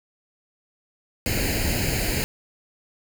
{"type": "noise with comb filter", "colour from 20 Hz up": "pink", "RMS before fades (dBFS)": -24, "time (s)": [1.26, 2.24], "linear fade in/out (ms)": 0, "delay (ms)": 0.43, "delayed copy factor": 0.8, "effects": []}